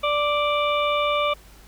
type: harmonic tone with a mistuned harmonic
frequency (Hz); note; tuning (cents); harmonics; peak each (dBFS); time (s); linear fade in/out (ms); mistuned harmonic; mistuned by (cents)
587.3; D5; 0; 1 / 2 / 4 / 5 / 6; -23 / -23 / -28 / -33 / -31; 0.03-1.34; 10; 6; +19
effects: added 50 Hz sine -48 dBFS peak until 1.67 s + pink hiss -51 dBFS RMS until 1.67 s